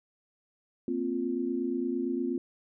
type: chord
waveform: sine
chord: Bb suspended second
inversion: none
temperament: equal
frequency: 233.1 / 261.6 / 349.2 Hz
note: Bb3 / C4 / F4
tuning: 0 / 0 / 0 cents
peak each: -35 / -31 / -32 dBFS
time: 0.88-2.38 s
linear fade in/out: 2 ms
effects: none